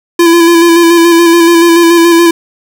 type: tone with vibrato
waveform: square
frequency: 338.2 Hz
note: E4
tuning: 44 cents sharp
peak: -3 dBFS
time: 0.19-2.31 s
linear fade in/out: 5 ms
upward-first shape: square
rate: 7 Hz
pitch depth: 25 cents each way
effects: 7-bit